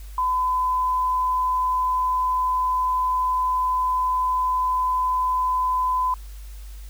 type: tone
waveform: sine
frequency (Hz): 1011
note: B5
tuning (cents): +40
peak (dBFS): -19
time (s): 0.18-6.14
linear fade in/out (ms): 2
effects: added 50 Hz sine -35 dBFS peak until 6.89 s + white hiss -51 dBFS RMS until 6.89 s